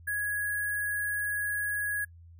sine tone with sample-and-hold, 1668 Hz, G#6, 7 cents sharp, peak -28 dBFS, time 0.07-2.05 s, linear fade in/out 10 ms, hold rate 11025 Hz, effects noise-tail reverb RT60 0.1 s tail -26 dB re dry + added 84 Hz sine -49 dBFS peak until 2.39 s

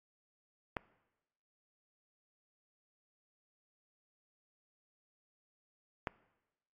clicks, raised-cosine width 0.5 ms, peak -19 dBFS, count 2, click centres 0.768 / 6.072 s, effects noise-tail reverb RT60 1.0 s tail -21 dB re dry + AAC 64 kbps

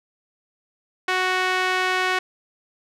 sawtooth tone with band-pass filter, 370 Hz, F#4, in tune, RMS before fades -22 dBFS, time 1.08-2.19 s, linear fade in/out 5 ms, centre 1900 Hz, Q 1.1, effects none

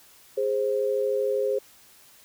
sine tone pair together, 413.2 / 526.2 Hz, G#4 / C5, -9 / +10 cents, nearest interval major third, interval 419 cents, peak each -25 dBFS, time 0.37-1.59 s, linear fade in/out 10 ms, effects white hiss -54 dBFS RMS until 2.24 s

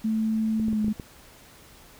sine tone with pitch glide, 220 to 213.5 Hz, A3 to G#3, 0 to +48 cents, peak -22 dBFS, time 0.04-0.93 s, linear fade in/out 10 ms, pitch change -52 cents, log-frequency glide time 0.69-0.79 s
clicks, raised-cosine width 3 ms, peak -22 dBFS, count 6, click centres 0.598 / 0.683 / 0.73 / 0.845 / 0.882 / 0.998 s
effects pink hiss -51 dBFS RMS until 1.99 s

